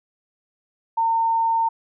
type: tone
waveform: sine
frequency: 910 Hz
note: A#5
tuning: 42 cents flat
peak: -17 dBFS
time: 0.97-1.69 s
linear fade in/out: 10 ms
effects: none